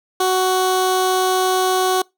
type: tone with notch filter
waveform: 15% pulse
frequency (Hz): 371.9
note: F#4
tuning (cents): +9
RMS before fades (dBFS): -17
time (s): 0.2-2.02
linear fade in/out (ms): 5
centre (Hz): 1800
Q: 2
effects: noise-tail reverb RT60 0.2 s tail -25 dB re dry